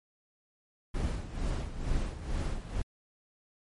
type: noise with tremolo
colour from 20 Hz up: brown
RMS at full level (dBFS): -30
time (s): 0.94-2.82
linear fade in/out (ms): 5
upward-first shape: sine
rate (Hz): 2.2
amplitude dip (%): 70
effects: MP3 48 kbps